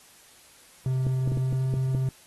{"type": "tone with pitch glide", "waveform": "triangle", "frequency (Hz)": [130, 131.21], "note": ["C3", "C3"], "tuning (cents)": [-11, 5], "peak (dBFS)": -21, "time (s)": [0.86, 2.09], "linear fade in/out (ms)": 2, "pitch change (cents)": 16, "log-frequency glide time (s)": [1.41, 1.65]}
{"type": "clicks", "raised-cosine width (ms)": 3, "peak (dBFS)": -18, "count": 7, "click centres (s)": [1.068, 1.276, 1.319, 1.373, 1.527, 1.739, 1.949]}
{"effects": ["white hiss -54 dBFS RMS until 2.26 s", "AAC 32 kbps"]}